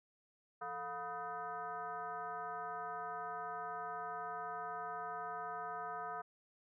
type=tone with frequency modulation; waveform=sine; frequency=984 Hz; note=B5; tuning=7 cents flat; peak=-40 dBFS; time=0.61-6.22 s; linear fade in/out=10 ms; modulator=271 Hz; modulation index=1.7; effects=none

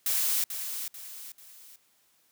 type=noise with echo; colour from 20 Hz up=blue; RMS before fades=-27 dBFS; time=0.06-0.44 s; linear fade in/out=2 ms; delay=440 ms; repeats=3; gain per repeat=-8 dB; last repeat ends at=1.76 s; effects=white hiss -67 dBFS RMS until 2.31 s + high-pass 80 Hz 12 dB/octave

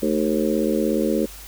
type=harmonic tone with a mistuned harmonic; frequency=76.8 Hz; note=D#2; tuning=22 cents flat; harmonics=3 / 4 / 5 / 6 / 7; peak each=-23 / -24 / -25 / -26 / -26 dBFS; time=0.02-1.26 s; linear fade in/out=10 ms; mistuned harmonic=3; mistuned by=-84 cents; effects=added 50 Hz sine -41 dBFS peak until 1.47 s + white hiss -41 dBFS RMS until 1.47 s

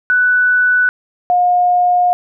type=tone pair in turn; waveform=sine; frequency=1488 / 715.3 Hz; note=F#6 / F5; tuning=+9 / +41 cents; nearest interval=octave + minor second; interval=1268 cents; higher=first; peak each=-9 / -9 dBFS; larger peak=neither; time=0.1-0.89 / 1.3-2.13 s; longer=second; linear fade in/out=0 ms; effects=none

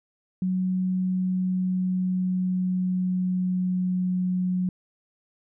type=tone with pitch glide; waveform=sine; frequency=185 to 182.56 Hz; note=F#3 to F#3; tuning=0 to -23 cents; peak=-22 dBFS; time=0.42-4.69 s; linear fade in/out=2 ms; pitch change=-23 cents; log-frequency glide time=0.87-4.18 s; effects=none

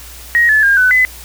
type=tone with pitch steps; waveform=sine; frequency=1885 / 1729 / 1612 / 1502 / 2015 Hz; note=A#6 / A6 / G6 / F#6 / B6; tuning=+19 / -31 / +48 / +26 / +34 cents; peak=-7 dBFS; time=0.35-1.05 s; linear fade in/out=0 ms; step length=140 ms; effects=added 60 Hz sine -35 dBFS peak until 1.24 s + white hiss -35 dBFS RMS until 1.24 s

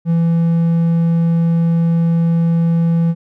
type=tone; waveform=triangle; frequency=167.1 Hz; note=E3; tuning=24 cents sharp; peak=-9 dBFS; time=0.05-3.15 s; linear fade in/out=50 ms; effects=none

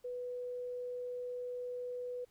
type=tone; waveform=sine; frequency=493.9 Hz; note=B4; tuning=in tune; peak=-38 dBFS; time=0.04-2.25 s; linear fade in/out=10 ms; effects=pink hiss -72 dBFS RMS until 2.3 s

